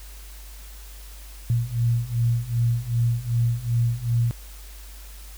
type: beating tone pair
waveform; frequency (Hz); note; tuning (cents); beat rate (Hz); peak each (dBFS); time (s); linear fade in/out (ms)
sine; 116.54 / 119.14; A#2 / A#2; 0 / +38; 2.6; -24 / -22; 1.5-4.31; 0
effects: added 50 Hz sine -39 dBFS peak until 5.37 s + white hiss -47 dBFS RMS until 5.37 s